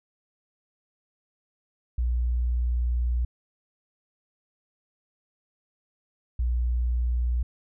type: tone pair in turn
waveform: sine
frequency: 60.3 / 60.3 Hz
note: B1 / B1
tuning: -41 / -41 cents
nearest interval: unison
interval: 0 cents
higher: neither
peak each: -22 dBFS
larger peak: neither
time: 1.98-3.25 / 6.39-7.43 s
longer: first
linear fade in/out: 5 ms
effects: none